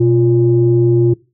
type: tone pair together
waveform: sine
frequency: 123.32 / 348.8 Hz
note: B2 / F4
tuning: -2 / -2 cents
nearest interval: octave + tritone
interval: 1800 cents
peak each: -11 / -10 dBFS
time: 0-1.14 s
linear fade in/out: 10 ms
effects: noise-tail reverb RT60 0.3 s tail -22 dB re dry + tanh soft clip ceiling -1 dBFS